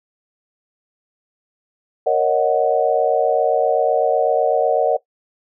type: chord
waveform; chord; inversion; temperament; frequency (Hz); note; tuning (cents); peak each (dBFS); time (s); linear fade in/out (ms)
sine; D# minor seventh; second; equal; 466.2 / 554.4 / 622.3 / 740; A#4 / C#5 / D#5 / F#5; 0 / 0 / 0 / 0; -19; 2.06-4.97; 10
effects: noise-tail reverb RT60 0.1 s tail -18 dB re dry